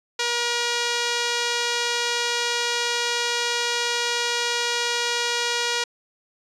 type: tone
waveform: 5% pulse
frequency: 477 Hz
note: A#4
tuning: 40 cents sharp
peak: -10 dBFS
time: 0.19-5.84 s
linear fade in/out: 5 ms
effects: resampled to 24000 Hz